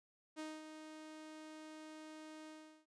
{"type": "tone with ADSR envelope", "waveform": "sawtooth", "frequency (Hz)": 311.1, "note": "D#4", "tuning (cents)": 0, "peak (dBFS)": -39, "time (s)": [0.36, 2.86], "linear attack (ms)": 35, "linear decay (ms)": 220, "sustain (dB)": -8, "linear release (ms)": 380, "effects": ["resampled to 22050 Hz"]}